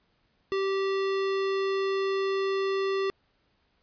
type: tone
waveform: square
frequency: 388.8 Hz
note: G4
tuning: 14 cents flat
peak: -26 dBFS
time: 0.52-3.1 s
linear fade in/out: 0 ms
effects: pink hiss -70 dBFS RMS until 3.82 s + resampled to 11025 Hz